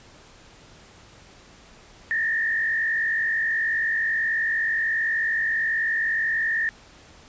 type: tone with frequency modulation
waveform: sine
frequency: 1811 Hz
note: A6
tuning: 49 cents sharp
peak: -21 dBFS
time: 2.11-6.69 s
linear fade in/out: 0 ms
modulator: 49.3 Hz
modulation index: 1.3
effects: pink hiss -50 dBFS RMS until 7.28 s + resampled to 16000 Hz